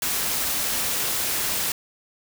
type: noise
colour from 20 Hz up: white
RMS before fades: -25 dBFS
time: 0.02-1.72 s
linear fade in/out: 2 ms
effects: none